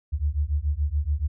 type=beating tone pair; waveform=sine; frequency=70.2 / 77.2 Hz; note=C#2 / D#2; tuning=+22 / -13 cents; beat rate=7 Hz; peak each=-25 dBFS; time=0.12-1.28 s; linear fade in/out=20 ms; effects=none